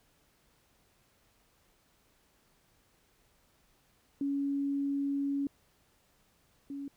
sine tone pair in turn, 280 / 280 Hz, C#4 / C#4, +18 / +18 cents, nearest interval unison, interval 0 cents, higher neither, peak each -29 / -37 dBFS, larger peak first, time 4.21-5.47 / 6.7-6.88 s, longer first, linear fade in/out 2 ms, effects pink hiss -69 dBFS RMS until 6.96 s

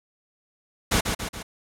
pink noise with echo, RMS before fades -21 dBFS, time 0.91-1.01 s, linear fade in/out 10 ms, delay 140 ms, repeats 3, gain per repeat -5 dB, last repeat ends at 1.43 s, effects low-pass 11000 Hz 12 dB/octave

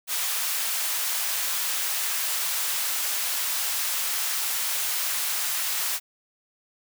white high-pass noise, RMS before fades -27 dBFS, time 0.07-6 s, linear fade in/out 50 ms, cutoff 860 Hz, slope 12 dB/octave, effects none

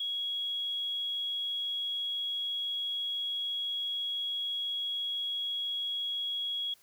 sine tone, 3322 Hz, G#7, in tune, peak -31 dBFS, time 0-6.74 s, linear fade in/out 5 ms, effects white hiss -63 dBFS RMS until 6.82 s

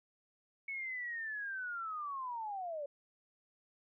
sine linear sweep, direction down, 2219 to 554.4 Hz, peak -38 dBFS, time 0.68-2.86 s, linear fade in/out 5 ms, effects none

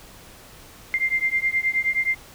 sine beating tone pair, 2093 / 2102.5 Hz, C7 / C7, 0 / +8 cents, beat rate 9.5 Hz, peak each -23 dBFS, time 0.94-2.15 s, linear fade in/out 0 ms, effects pink hiss -46 dBFS RMS until 2.34 s

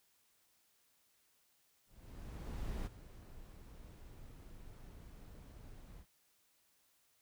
brown noise with ADSR envelope, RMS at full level -40 dBFS, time 1.86-6.06 s, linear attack 1000 ms, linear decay 23 ms, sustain -14 dB, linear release 67 ms, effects white hiss -74 dBFS RMS until 7.21 s

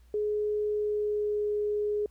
sine tone with pitch glide, 420.2 to 417.1 Hz, G#4 to G#4, +20 to +7 cents, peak -26 dBFS, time 0.14-2.06 s, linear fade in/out 2 ms, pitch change -13 cents, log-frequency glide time 0.67-1.5 s, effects added 60 Hz sine -54 dBFS peak until 2.1 s + pink hiss -69 dBFS RMS until 2.1 s

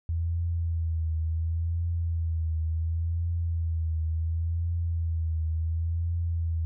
sine tone with vibrato, 82.4 Hz, E2, in tune, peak -25 dBFS, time 0.09-6.65 s, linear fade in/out 0 ms, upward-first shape triangle, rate 0.7 Hz, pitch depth 58 cents each way, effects none

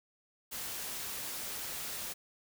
white noise, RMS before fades -40 dBFS, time 0.51-2.14 s, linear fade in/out 20 ms, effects none

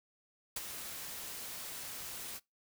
white noise with ADSR envelope, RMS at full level -36 dBFS, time 0.56-2.4 s, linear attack 5 ms, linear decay 31 ms, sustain -8 dB, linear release 36 ms, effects noise-tail reverb RT60 0.2 s tail -23 dB re dry

